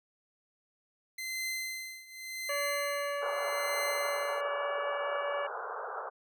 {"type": "tone with tremolo", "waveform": "sawtooth", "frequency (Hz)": 2066, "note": "C7", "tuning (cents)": -22, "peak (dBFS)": -29, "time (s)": [1.18, 4.41], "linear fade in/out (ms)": 5, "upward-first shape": "triangle", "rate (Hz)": 0.85, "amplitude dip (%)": 90}
{"type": "harmonic tone", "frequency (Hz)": 572, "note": "D5", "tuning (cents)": -46, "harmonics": [1, 2, 3, 4, 5], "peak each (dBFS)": [-34, -38, -41, -47, -48], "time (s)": [2.49, 5.47], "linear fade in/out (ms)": 5}
{"type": "band-pass noise", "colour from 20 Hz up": "white", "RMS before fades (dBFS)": -39, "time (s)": [3.21, 6.1], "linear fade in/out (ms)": 20, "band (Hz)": [410, 1500], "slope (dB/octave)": 96}
{"effects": []}